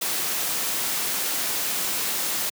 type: noise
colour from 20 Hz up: white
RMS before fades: -26 dBFS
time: 0.01-2.5 s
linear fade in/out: 10 ms
effects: high-pass 150 Hz 12 dB/octave